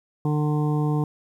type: harmonic tone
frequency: 150 Hz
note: D3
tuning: 37 cents sharp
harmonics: 1 / 2 / 3 / 5 / 6 / 7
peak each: -21 / -27 / -31 / -35 / -37 / -38 dBFS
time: 0.25-1.04 s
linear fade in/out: 2 ms
effects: 9-bit